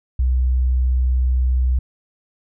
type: tone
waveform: sine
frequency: 63.2 Hz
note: B1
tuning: 41 cents sharp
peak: -14 dBFS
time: 0.19-1.79 s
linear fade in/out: 5 ms
effects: none